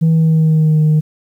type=tone with pitch glide; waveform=sine; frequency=162.2 to 153.98 Hz; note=E3 to D#3; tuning=-28 to -18 cents; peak=-6 dBFS; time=0.01-1.01 s; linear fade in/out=20 ms; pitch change=-90 cents; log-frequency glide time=0.11-0.82 s; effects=tanh soft clip ceiling -7 dBFS + 8-bit